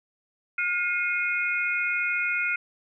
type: tone cluster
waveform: sine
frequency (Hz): 1424 / 2145 / 2479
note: F6 / C7 / D#7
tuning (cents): +33 / +42 / -7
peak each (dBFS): -28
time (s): 0.58-2.56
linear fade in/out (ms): 5
effects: none